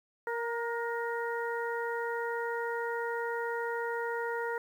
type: harmonic tone with a mistuned harmonic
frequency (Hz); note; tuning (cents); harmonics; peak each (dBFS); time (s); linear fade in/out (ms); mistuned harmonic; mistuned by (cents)
466.9; A#4; +3; 1 / 2 / 3 / 4; -34 / -37 / -39 / -40; 0.27-4.58; 2; 3; +31
effects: 10-bit